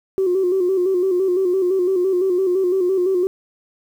sine tone with vibrato, 370 Hz, F#4, in tune, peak -14 dBFS, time 0.18-3.27 s, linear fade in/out 0 ms, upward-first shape square, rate 5.9 Hz, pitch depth 60 cents each way, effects tanh soft clip ceiling -10 dBFS + 8-bit

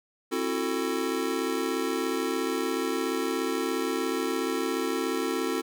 square chord, F# half-diminished seventh, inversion second, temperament just, 266.4 / 333 / 370 / 444 Hz, C4 / E4 / F#4 / A4, +31 / +18 / 0 / +16 cents, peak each -33 dBFS, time 0.31-5.62 s, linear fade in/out 20 ms, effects none

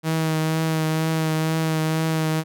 sawtooth tone with vibrato, 159.1 Hz, D#3, 39 cents sharp, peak -16 dBFS, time 0.03-2.44 s, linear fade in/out 50 ms, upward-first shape triangle, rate 2.1 Hz, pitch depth 22 cents each way, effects none

